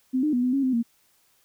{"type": "tone with pitch steps", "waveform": "sine", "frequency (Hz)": [258.3, 303.3, 245.5, 251.5, 274.7, 258.7, 233.2], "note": ["C4", "D#4", "B3", "B3", "C#4", "C4", "A#3"], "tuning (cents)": [-22, -44, -10, 32, -16, -19, 1], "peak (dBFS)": -20, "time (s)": [0.13, 0.83], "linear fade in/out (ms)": 20, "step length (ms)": 100, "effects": ["white hiss -64 dBFS RMS until 1.44 s"]}